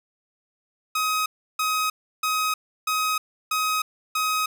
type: tone bursts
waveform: sawtooth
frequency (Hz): 1263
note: D#6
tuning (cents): +26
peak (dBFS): -18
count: 6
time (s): 0.95-4.46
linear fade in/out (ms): 5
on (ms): 310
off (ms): 330
effects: none